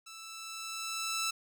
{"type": "tone with level ramp", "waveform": "10% pulse", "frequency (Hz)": 1322, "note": "E6", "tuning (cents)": 5, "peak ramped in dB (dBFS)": [-39, -22], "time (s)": [0.06, 1.31], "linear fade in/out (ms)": 10, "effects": []}